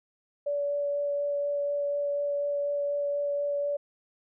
sine tone with vibrato, 574 Hz, D5, 40 cents flat, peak -26 dBFS, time 0.46-3.77 s, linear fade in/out 10 ms, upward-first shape sine, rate 4.1 Hz, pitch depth 8 cents each way, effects none

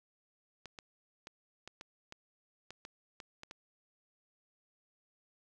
clicks, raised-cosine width 0.2 ms, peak -29 dBFS, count 11, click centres 0.657 / 0.788 / 1.271 / 1.676 / 1.811 / 2.124 / 2.706 / 2.851 / 3.202 / 3.434 / 3.511 s, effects none

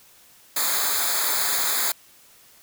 white noise with comb filter, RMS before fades -23 dBFS, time 0.56-1.92 s, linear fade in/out 5 ms, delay 0.35 ms, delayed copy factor -1, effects white hiss -53 dBFS RMS until 2.62 s

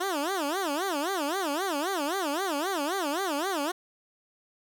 15% pulse tone with vibrato, 333.9 Hz, E4, 22 cents sharp, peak -21 dBFS, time 0-3.72 s, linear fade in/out 10 ms, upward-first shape sine, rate 3.8 Hz, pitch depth 300 cents each way, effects none

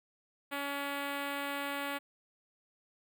5% pulse tone with notch filter, 282.3 Hz, C#4, 32 cents sharp, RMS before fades -37 dBFS, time 0.51-1.99 s, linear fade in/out 20 ms, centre 6000 Hz, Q 0.5, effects none

